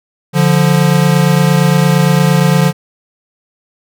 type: tone pair together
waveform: square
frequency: 145.91 / 174.61 Hz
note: D3 / F3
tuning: -11 / 0 cents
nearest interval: minor third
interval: 311 cents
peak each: -11 dBFS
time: 0.33-2.73 s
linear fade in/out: 50 ms
effects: none